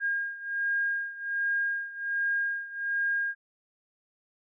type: beating tone pair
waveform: sine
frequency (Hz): 1619 / 1620.3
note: G#6 / G#6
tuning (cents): -45 / -43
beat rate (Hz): 1.3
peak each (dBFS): -29 / -32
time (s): 0-3.35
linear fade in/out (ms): 50
effects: none